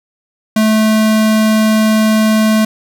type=tone; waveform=square; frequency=217.5 Hz; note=A3; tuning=20 cents flat; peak=-9 dBFS; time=0.56-2.65 s; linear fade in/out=5 ms; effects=none